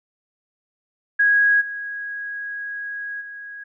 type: tone with level steps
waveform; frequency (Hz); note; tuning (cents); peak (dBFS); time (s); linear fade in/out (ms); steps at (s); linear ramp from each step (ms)
sine; 1652; G#6; -10; -13 / -27 / -33; 1.19-3.64; 10; 1.6 / 3.2; 20
effects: none